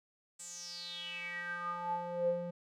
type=tone with band-pass filter sweep; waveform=square; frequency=174.61 Hz; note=F3; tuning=in tune; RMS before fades=-39 dBFS; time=0.39-2.51 s; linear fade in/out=10 ms; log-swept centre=8000 to 370 Hz; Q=8.4; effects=none